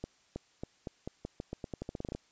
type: accelerating click train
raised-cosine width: 2 ms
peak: -24 dBFS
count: 18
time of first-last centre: 0.04-2.15 s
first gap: 320 ms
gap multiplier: 0.86
effects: white hiss -67 dBFS RMS until 2.31 s + resampled to 16000 Hz